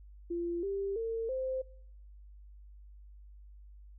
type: tone with pitch steps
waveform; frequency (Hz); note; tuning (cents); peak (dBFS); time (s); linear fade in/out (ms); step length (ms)
sine; 343.8 / 394.9 / 453.6 / 521.1; F4 / G4 / A#4 / C5; -27 / +13 / -47 / -7; -32; 0.3-1.62; 10; 330
effects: noise-tail reverb RT60 0.9 s tail -26 dB re dry + added 50 Hz sine -50 dBFS peak until 3.98 s